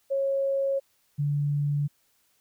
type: tone pair in turn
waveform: sine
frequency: 547 / 144.88 Hz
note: C#5 / D3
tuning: -23 / -23 cents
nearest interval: octave + major seventh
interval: 2300 cents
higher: first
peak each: -23 dBFS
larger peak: neither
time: 0.1-0.8 / 1.18-1.88 s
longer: neither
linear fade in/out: 20 ms
effects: white hiss -68 dBFS RMS until 2.4 s